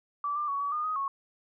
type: tone with pitch steps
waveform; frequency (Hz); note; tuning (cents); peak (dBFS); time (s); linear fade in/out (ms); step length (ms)
sine; 1158 / 1190 / 1120 / 1139 / 1219 / 1253 / 1101; D6 / D6 / C#6 / C#6 / D#6 / D#6 / C#6; -25 / +22 / +18 / +47 / -36 / +12 / -12; -28; 0.24-1.08; 2; 120
effects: none